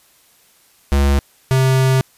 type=tone pair in turn; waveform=square; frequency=69.9 / 131.57 Hz; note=C#2 / C3; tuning=+15 / +10 cents; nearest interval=major seventh; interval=1095 cents; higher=second; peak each=-12 dBFS; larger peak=neither; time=0.92-1.19 / 1.51-2.01 s; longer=second; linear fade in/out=0 ms; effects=white hiss -53 dBFS RMS until 2.17 s + resampled to 32000 Hz